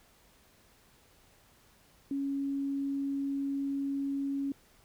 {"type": "tone", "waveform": "sine", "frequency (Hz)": 277.2, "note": "C#4", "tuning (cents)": 0, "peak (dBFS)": -30, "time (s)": [2.11, 4.52], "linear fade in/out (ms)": 2, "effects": ["pink hiss -63 dBFS RMS until 4.84 s"]}